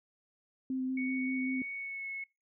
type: tone with vibrato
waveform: sine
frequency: 259.8 Hz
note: C4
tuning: 12 cents flat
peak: -31 dBFS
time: 0.7-1.62 s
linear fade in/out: 2 ms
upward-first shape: square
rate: 5.2 Hz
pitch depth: 10 cents each way
type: tone with pitch glide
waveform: sine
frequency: 2227 to 2191 Hz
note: C#7 to C#7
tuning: +7 to -21 cents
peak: -37 dBFS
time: 0.97-2.24 s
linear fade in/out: 5 ms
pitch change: -28 cents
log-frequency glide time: 1.73-2.07 s
effects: noise-tail reverb RT60 0.3 s tail -25 dB re dry